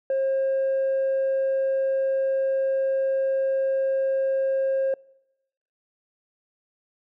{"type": "tone with tanh clipping", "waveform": "triangle", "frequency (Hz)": 536, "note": "C5", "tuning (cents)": 42, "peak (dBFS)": -21, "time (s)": [0.1, 4.94], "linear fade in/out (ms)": 2, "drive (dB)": 6, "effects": ["noise-tail reverb RT60 0.9 s tail -25 dB re dry"]}